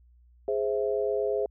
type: chord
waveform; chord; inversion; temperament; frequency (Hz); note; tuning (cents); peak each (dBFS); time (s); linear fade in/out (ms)
sine; Ab augmented; none; equal; 415.3 / 523.3 / 659.3; Ab4 / C5 / E5; 0 / 0 / 0; -27 / -30 / -32; 0.48-1.46; 2
effects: added 60 Hz sine -55 dBFS peak until 1.5 s